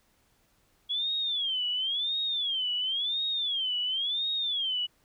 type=tone with vibrato; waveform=sine; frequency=3322 Hz; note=G#7; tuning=in tune; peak=-27 dBFS; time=0.89-4.87 s; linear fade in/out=20 ms; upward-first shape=sine; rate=0.95 Hz; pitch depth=210 cents each way; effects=pink hiss -68 dBFS RMS until 5.04 s